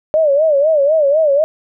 sine tone with vibrato, 596 Hz, D5, 25 cents sharp, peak -9 dBFS, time 0.14-1.44 s, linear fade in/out 0 ms, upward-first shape sine, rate 4 Hz, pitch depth 140 cents each way, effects none

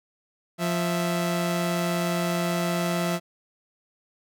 sawtooth tone pair together, 174.63 / 659.3 Hz, F3 / E5, 0 / 0 cents, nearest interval octave + major seventh, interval 2300 cents, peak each -21 / -25 dBFS, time 0.58-3.2 s, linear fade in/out 50 ms, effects none

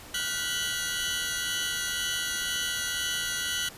20% pulse tone cluster, 1426 / 1508 / 1961 / 3018 / 3339 Hz, F6 / F#6 / B6 / F#7 / G#7, +36 / +32 / -13 / +34 / +9 cents, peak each -30 dBFS, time 0.14-3.69 s, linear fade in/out 5 ms, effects pink hiss -46 dBFS RMS until 3.77 s + resampled to 32000 Hz

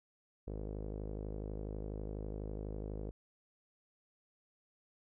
sawtooth tone with low-pass filter, 52.1 Hz, G#1, 6 cents sharp, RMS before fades -42 dBFS, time 0.47-3.11 s, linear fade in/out 5 ms, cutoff 470 Hz, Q 2.5, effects none

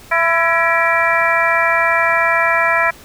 harmonic tone with a mistuned harmonic, 334.1 Hz, E4, 23 cents sharp, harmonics 2 / 3 / 4 / 5 / 6 / 7, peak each -19 / -19 / -19 / -19 / -19 / -19 dBFS, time 0.11-2.91 s, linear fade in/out 10 ms, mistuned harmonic 6, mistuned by -64 cents, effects pink hiss -41 dBFS RMS until 3.04 s

